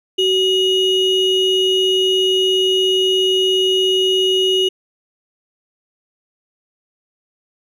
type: ring-modulated tone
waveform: triangle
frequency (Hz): 1637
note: G#6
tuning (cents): -25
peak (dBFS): -8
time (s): 0.18-4.69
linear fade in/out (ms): 10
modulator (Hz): 1260
effects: none